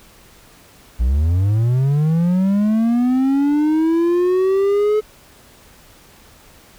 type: linear sweep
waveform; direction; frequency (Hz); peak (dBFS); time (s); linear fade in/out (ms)
triangle; up; 56 to 430.1; -11; 0.99-5.01; 20
effects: pink hiss -47 dBFS RMS until 6.78 s